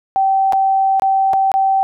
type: tone with dropouts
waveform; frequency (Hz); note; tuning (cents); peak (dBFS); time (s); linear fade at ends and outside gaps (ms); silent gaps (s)
sine; 774; G5; -22; -11; 0.16-1.83; 0; 0.524-0.532 / 0.997-1.021 / 1.333-1.337 / 1.517-1.54
effects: none